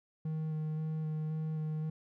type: tone with vibrato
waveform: triangle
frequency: 156.2 Hz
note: D#3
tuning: 7 cents sharp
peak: -31 dBFS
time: 0.25-1.9 s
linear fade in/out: 5 ms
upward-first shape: square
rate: 1.9 Hz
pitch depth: 11 cents each way
effects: none